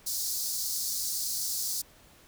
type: high-pass noise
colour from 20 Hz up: pink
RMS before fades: -32 dBFS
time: 0.06-1.82 s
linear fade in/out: 10 ms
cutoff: 4400 Hz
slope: 48 dB/octave
effects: pink hiss -57 dBFS RMS until 2.27 s